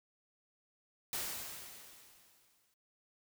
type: noise with exponential decay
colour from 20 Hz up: white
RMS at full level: -37 dBFS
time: 1.13-2.74 s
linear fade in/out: 1 ms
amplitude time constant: 350 ms
effects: noise-tail reverb RT60 0.1 s tail -23 dB re dry